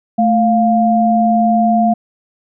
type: tone pair together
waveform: sine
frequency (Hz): 220 / 700.7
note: A3 / F5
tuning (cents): 0 / +6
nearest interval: octave + minor sixth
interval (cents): 2006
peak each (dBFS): -12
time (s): 0.18-1.94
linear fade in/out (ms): 10
effects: none